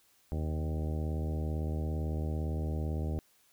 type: harmonic tone with a mistuned harmonic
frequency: 77.78 Hz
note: D#2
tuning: in tune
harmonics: 1 / 2 / 3 / 4 / 5 / 6 / 7 / 8 / 10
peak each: -32 / -38 / -42 / -44 / -46 / -48 / -49 / -50 / -52 dBFS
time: 0.32-3.19 s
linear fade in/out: 0 ms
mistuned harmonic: 1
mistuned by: +34 cents
effects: white hiss -67 dBFS RMS until 3.52 s